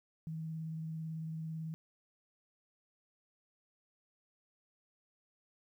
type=tone with vibrato; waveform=sine; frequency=160 Hz; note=D#3; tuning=49 cents sharp; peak=-38 dBFS; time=0.27-1.74 s; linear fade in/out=0 ms; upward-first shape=square; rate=18 Hz; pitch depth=13 cents each way; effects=12-bit